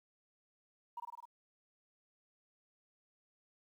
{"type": "tone with echo", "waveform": "sine", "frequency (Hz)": 950, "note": "A#5", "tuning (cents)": 33, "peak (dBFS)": -39, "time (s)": [0.97, 1], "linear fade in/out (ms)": 5, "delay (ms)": 51, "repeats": 5, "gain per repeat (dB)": -2, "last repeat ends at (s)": 1.255, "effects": ["tanh soft clip ceiling -35 dBFS", "12-bit"]}